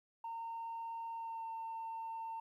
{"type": "tone with pitch glide", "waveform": "sine", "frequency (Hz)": [916, 904.4], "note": ["A#5", "A5"], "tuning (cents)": [-31, 47], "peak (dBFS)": -39, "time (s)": [0.24, 2.4], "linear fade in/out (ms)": 5, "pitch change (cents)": -22, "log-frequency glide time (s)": [1.13, 1.48], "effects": ["tanh soft clip ceiling -38 dBFS", "13-bit"]}